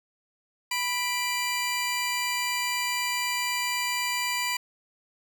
20% pulse tone pair together, 988 / 2368 Hz, B5 / D7, 0 / +14 cents, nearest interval octave + minor third, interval 1514 cents, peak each -24 dBFS, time 0.71-4.57 s, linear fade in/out 5 ms, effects none

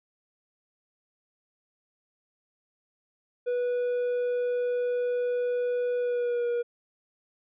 triangle tone with pitch glide, 490 to 478 Hz, B4 to A#4, -14 to +43 cents, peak -23 dBFS, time 3.46-6.63 s, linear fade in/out 20 ms, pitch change -43 cents, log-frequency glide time 5.99-6.47 s, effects resampled to 8000 Hz

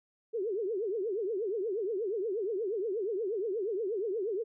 sine tone with vibrato, 414.1 Hz, G#4, 5 cents flat, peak -30 dBFS, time 0.33-4.44 s, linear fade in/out 20 ms, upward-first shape triangle, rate 8.4 Hz, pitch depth 270 cents each way, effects none

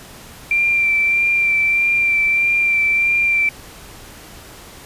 sine tone with vibrato, 2360 Hz, D7, 8 cents sharp, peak -13 dBFS, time 0.51-3.49 s, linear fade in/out 2 ms, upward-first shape sine, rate 1.6 Hz, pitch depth 20 cents each way, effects pink hiss -39 dBFS RMS until 4.85 s + resampled to 32000 Hz

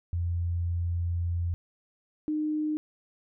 sine tone pair in turn, 86.2 / 305.5 Hz, F2 / D#4, -22 / -32 cents, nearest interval octave + minor seventh, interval 2190 cents, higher second, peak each -26 dBFS, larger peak neither, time 0.13-1.54 / 2.28-2.77 s, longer first, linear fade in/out 0 ms, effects none

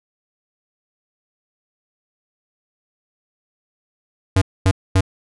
square tone bursts, 94.9 Hz, F#2, 44 cents sharp, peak -12 dBFS, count 3, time 4.36-5.008 s, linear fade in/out 5 ms, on 56 ms, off 240 ms, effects resampled to 24000 Hz

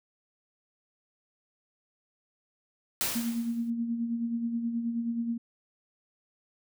white noise with exponential decay, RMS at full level -27 dBFS, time 3.01-3.7 s, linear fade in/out 0 ms, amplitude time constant 150 ms
sine tone with tremolo, 233.1 Hz, A#3, in tune, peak -26 dBFS, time 3.15-5.38 s, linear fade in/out 10 ms, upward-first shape sine, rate 9.4 Hz, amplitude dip 50%
effects none

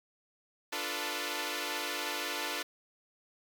5% pulse chord, B half-diminished seventh, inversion first, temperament equal with one note detuned, 293.7 / 349.2 / 442 / 493.9 Hz, D4 / F4 / A4 / B4, 0 / 0 / +8 / 0 cents, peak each -28 dBFS, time 0.72-2.63 s, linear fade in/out 10 ms, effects 10-bit

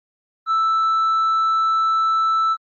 sine tone with tanh clipping, 1320 Hz, E6, 2 cents sharp, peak -16 dBFS, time 0.46-2.57 s, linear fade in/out 50 ms, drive 2 dB, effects Opus 32 kbps

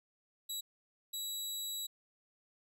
20% pulse tone bursts at uneven times, 3900 Hz, B7, 23 cents flat, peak -32 dBFS, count 2, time 0.49-0.61 / 1.13-1.87 s, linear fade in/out 10 ms, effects none

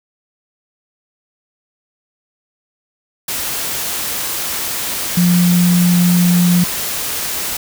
sine tone in noise, 176.4 Hz, F3, 18 cents sharp, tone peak -9 dBFS, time 5.17-6.64 s, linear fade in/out 5 ms, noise white, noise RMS -21 dBFS, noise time 3.28-7.57 s, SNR +9 dB, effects none

